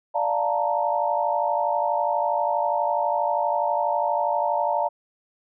sine chord, Bb major seventh, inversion first, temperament equal, 587.3 / 698.5 / 880 / 932.3 Hz, D5 / F5 / A5 / Bb5, 0 / 0 / 0 / 0 cents, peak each -26 dBFS, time 0.14-4.89 s, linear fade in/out 20 ms, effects none

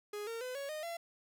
45% pulse tone with pitch steps, 415.3 / 458.2 / 505.4 / 557.6 / 615.1 / 678.6 Hz, G#4 / A#4 / B4 / C#5 / D#5 / F5, 0 / -30 / +40 / +10 / -20 / -50 cents, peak -39 dBFS, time 0.13-0.97 s, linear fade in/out 5 ms, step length 140 ms, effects none

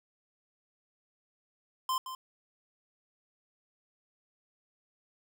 square tone with echo, 1039 Hz, C6, 12 cents flat, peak -29 dBFS, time 1.89-1.98 s, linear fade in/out 2 ms, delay 170 ms, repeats 1, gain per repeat -10 dB, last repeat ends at 2.15 s, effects none

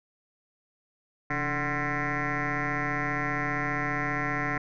sine tone with frequency modulation, 1046.5 Hz, C6, in tune, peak -25 dBFS, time 1.3-4.58 s, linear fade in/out 5 ms, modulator 152 Hz, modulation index 6.9, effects tanh soft clip ceiling -22 dBFS

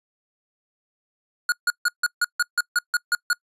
square tone bursts, 1442 Hz, F#6, 45 cents flat, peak -18 dBFS, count 11, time 1.49-3.331 s, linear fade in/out 2 ms, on 31 ms, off 150 ms, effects noise-tail reverb RT60 0.1 s tail -26 dB re dry + resampled to 32000 Hz

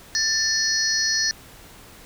sine tone cluster, 1778 / 4360 / 5140 / 5800 Hz, A6 / C#8 / E8 / F#8, +18 / -29 / -45 / -35 cents, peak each -25 dBFS, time 0.15-1.31 s, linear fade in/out 0 ms, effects pink hiss -46 dBFS RMS until 2.05 s

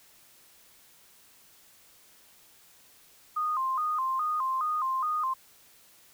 sine tone with vibrato, 1138 Hz, C#6, 45 cents sharp, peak -26 dBFS, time 3.36-5.34 s, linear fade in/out 10 ms, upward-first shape square, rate 2.4 Hz, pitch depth 140 cents each way, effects white hiss -58 dBFS RMS until 6.13 s

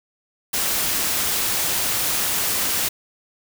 white noise, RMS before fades -22 dBFS, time 0.53-2.89 s, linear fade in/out 10 ms, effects none

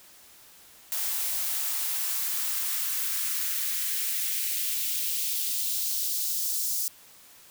blue noise with high-pass filter sweep, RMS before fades -29 dBFS, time 0.92-6.88 s, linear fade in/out 0 ms, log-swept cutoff 570 to 5700 Hz, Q 1.4, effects white hiss -53 dBFS RMS until 7.5 s

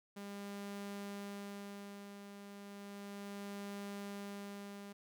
sawtooth tone with tremolo, 201.2 Hz, G3, 45 cents sharp, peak -39 dBFS, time 0.16-4.93 s, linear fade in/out 10 ms, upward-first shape sine, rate 0.34 Hz, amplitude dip 55%, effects none

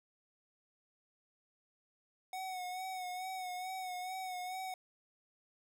square tone with vibrato, 740 Hz, F#5, in tune, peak -40 dBFS, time 2.33-4.74 s, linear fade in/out 2 ms, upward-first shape sine, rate 2.3 Hz, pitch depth 40 cents each way, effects none

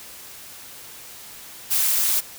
blue noise with amplitude modulation, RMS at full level -17 dBFS, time 1.7-2.21 s, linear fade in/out 20 ms, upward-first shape sine, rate 234 Hz, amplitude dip 75%, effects white hiss -41 dBFS RMS until 2.38 s

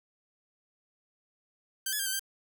5% pulse tone with pitch steps, 1557 / 1701 / 1593 / 1537 / 1573 Hz, G6 / G#6 / G6 / G6 / G6, -12 / +41 / +27 / -35 / +6 cents, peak -19 dBFS, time 1.86-2.195 s, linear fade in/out 5 ms, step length 67 ms, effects none

